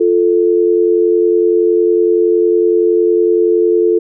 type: tone pair together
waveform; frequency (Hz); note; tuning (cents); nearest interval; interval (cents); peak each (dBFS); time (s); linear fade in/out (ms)
sine; 349.2 / 440; F4 / A4; 0 / 0; major third; 400; -11; 0-3.99; 10
effects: none